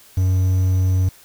triangle tone with quantisation, 92.9 Hz, F#2, 7 cents sharp, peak -12 dBFS, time 0.17-1.09 s, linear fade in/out 5 ms, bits 7, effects white hiss -48 dBFS RMS until 1.24 s

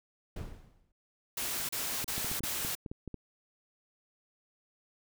brown noise with exponential decay, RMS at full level -35 dBFS, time 0.36-0.92 s, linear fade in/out 5 ms, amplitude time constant 120 ms
white noise bursts, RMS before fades -35 dBFS, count 4, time 1.37-2.752 s, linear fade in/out 5 ms, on 320 ms, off 34 ms
clicks, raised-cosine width 3 ms, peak -27 dBFS, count 11, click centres 2.043 / 2.18 / 2.246 / 2.315 / 2.406 / 2.438 / 2.649 / 2.862 / 2.915 / 3.077 / 3.143 s
effects none

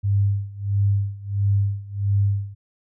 sine tone with tremolo, 100.2 Hz, G2, 38 cents sharp, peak -15 dBFS, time 0.03-2.55 s, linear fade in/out 20 ms, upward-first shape sine, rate 1.5 Hz, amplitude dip 90%, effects none

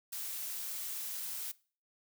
blue noise, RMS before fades -40 dBFS, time 0.12-1.52 s, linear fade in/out 10 ms, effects noise-tail reverb RT60 0.4 s tail -21 dB re dry

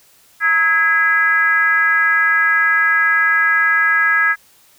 sine tone with frequency modulation, 1653 Hz, G#6, 9 cents flat, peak -11 dBFS, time 0.4-4.36 s, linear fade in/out 50 ms, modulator 365 Hz, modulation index 0.87, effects white hiss -51 dBFS RMS until 4.78 s

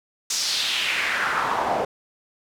pink noise with band-pass filter sweep, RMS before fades -24 dBFS, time 0.3-1.85 s, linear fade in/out 5 ms, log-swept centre 6100 to 620 Hz, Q 2.6, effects none

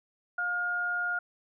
sine tone pair together, 711 / 1422 Hz, F5 / F6, +31 / +31 cents, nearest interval octave, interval 1200 cents, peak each -38 / -28 dBFS, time 0.38-1.19 s, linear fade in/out 5 ms, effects none

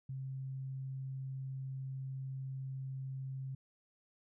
sine tone, 133.2 Hz, C3, 31 cents sharp, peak -39 dBFS, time 0.09-3.55 s, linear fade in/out 5 ms, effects none

